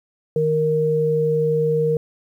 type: tone pair together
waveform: sine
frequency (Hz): 155.4 / 465.7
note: D#3 / A#4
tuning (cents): -2 / -2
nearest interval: octave + perfect fifth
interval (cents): 1900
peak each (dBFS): -22 / -17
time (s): 0.36-1.97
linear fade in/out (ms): 2
effects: 9-bit